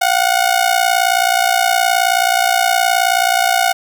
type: ring-modulated tone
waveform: sawtooth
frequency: 731 Hz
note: F#5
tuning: 21 cents flat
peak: -5 dBFS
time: 0.01-3.73 s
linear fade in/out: 10 ms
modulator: 29.5 Hz
effects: none